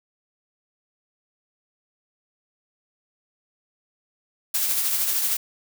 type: noise with tremolo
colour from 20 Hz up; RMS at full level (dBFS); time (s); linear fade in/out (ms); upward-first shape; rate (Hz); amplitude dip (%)
blue; -22; 4.54-5.37; 5; sine; 13; 35
effects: none